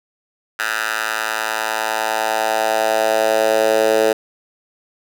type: tone with high-pass filter sweep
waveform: 10% pulse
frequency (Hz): 110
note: A2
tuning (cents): 0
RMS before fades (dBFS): -18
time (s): 0.59-4.13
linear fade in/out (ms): 5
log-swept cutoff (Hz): 1400 to 470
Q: 2.7
effects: none